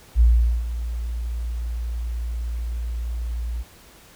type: tone with ADSR envelope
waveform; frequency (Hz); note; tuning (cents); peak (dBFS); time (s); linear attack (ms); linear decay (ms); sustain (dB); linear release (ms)
sine; 58.27; A#1; 0; -10; 0.15-3.64; 54; 430; -14; 36
effects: pink hiss -49 dBFS RMS until 4.15 s